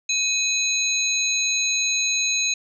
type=tone cluster; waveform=sine; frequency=2523 / 3992 / 6540 Hz; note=D#7 / B7 / G#8; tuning=+23 / +18 / -28 cents; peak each=-24 dBFS; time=0.09-2.54 s; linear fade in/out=5 ms; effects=none